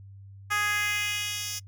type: tone with high-pass filter sweep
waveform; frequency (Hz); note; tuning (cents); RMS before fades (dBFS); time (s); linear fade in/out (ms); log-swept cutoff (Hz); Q
10% pulse; 415.4; G#4; 0; -29; 0.5-1.6; 20; 1300 to 4700; 1.9
effects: noise-tail reverb RT60 0.1 s tail -26 dB re dry + added 98 Hz sine -44 dBFS peak until 1.67 s